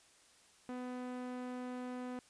sawtooth tone with low-pass filter, 250 Hz, B3, 21 cents sharp, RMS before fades -43 dBFS, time 0.69-2.19 s, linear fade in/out 0 ms, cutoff 2100 Hz, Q 0.53, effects white hiss -65 dBFS RMS until 2.29 s + resampled to 22050 Hz

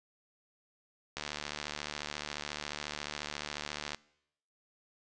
click train, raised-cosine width 0.2 ms, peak -19 dBFS, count 207, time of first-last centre 1.17-3.946 s, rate 74.2 Hz, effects noise-tail reverb RT60 0.8 s tail -23 dB re dry + resampled to 22050 Hz

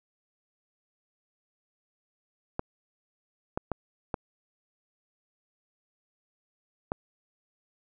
clicks, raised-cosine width 1 ms, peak -15 dBFS, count 5, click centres 2.594 / 3.575 / 3.717 / 4.142 / 6.919 s, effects none

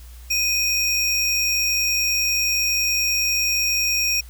square tone pair together, 2488 / 5585 Hz, D#7 / F8, -1 / -1 cents, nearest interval octave + major second, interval 1400 cents, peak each -23 / -21 dBFS, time 0.3-4.21 s, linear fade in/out 10 ms, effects added 60 Hz sine -38 dBFS peak until 4.29 s + white hiss -50 dBFS RMS until 4.29 s

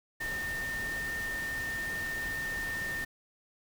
sine tone in noise, 1815 Hz, A#6, 47 cents flat, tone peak -33 dBFS, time 0.2-3.05 s, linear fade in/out 10 ms, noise pink, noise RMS -42 dBFS, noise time 0.2-3.05 s, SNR +6 dB, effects none

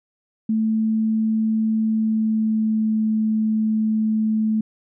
sine tone with pitch glide, 220 to 217.9 Hz, A3 to A3, 0 to -17 cents, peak -17 dBFS, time 0.49-4.61 s, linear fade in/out 5 ms, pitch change -17 cents, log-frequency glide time 1.83-3.03 s, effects none

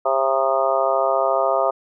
harmonic tone with a mistuned harmonic, 134 Hz, C3, 42 cents sharp, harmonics 3 / 4 / 5 / 6 / 7 / 8 / 9, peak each -27 / -22 / -20 / -28 / -26 / -30 / -24 dBFS, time 0.05-1.71 s, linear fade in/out 10 ms, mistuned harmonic 9, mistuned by +32 cents, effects none

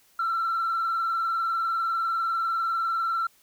sine tone with vibrato, 1346 Hz, E6, 36 cents sharp, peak -22 dBFS, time 0.19-3.27 s, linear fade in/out 5 ms, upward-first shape sine, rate 20 Hz, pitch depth 49 cents each way, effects tanh soft clip ceiling -21 dBFS + white hiss -61 dBFS RMS until 3.42 s

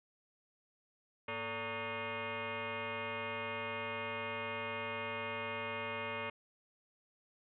sine tone with frequency modulation, 784 Hz, G5, in tune, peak -37 dBFS, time 1.28-6.3 s, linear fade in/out 5 ms, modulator 340 Hz, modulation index 5.7, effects none

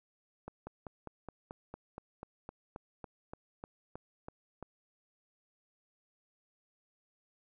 slowing click train, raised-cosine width 1 ms, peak -29 dBFS, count 17, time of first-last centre 0.48-4.627 s, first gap 190 ms, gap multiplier 1.04, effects none

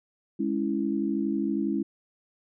sine chord, C# minor, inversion second, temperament equal, 207.7 / 277.2 / 329.6 Hz, G#3 / C#4 / E4, 0 / 0 / 0 cents, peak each -29 dBFS, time 0.39-1.83 s, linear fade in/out 10 ms, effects none

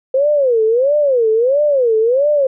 sine tone with vibrato, 511 Hz, C5, 41 cents flat, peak -10 dBFS, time 0.14-2.47 s, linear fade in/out 5 ms, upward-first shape sine, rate 1.5 Hz, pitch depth 270 cents each way, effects none

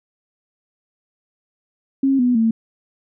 sine tone with pitch steps, 270.8 / 246.9 / 225.1 Hz, C#4 / B3 / A3, -40 / 0 / +40 cents, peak -13 dBFS, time 2.03-2.51 s, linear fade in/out 5 ms, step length 160 ms, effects none

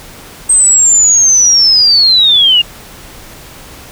sine linear sweep, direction down, 8360 to 2791 Hz, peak -4 dBFS, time 0.49-2.62 s, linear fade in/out 10 ms, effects pink hiss -33 dBFS RMS until 3.91 s

